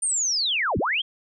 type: linear two-way sweep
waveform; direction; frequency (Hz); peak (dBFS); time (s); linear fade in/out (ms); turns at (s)
sine; down then up; 9090 to 47.85 to 3329; -21; 0.02-1.02; 10; 0.78
effects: none